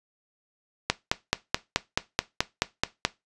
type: click train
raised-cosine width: 0.2 ms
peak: -3 dBFS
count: 11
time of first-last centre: 0.9-3.051 s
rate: 4.65 Hz
effects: noise-tail reverb RT60 0.2 s tail -17 dB re dry + resampled to 22050 Hz